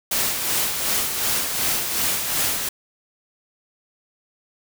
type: noise with tremolo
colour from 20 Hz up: white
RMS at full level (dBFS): -21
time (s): 0.11-2.69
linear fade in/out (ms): 5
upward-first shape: sine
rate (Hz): 2.7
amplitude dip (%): 45
effects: none